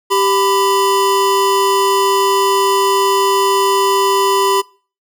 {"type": "tone pair together", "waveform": "square", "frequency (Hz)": [392, 998.1], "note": ["G4", "B5"], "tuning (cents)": [0, 18], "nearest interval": "octave + major third", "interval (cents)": 1618, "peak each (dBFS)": -15, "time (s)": [0.1, 4.62], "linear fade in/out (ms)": 20, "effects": ["noise-tail reverb RT60 0.4 s tail -24 dB re dry"]}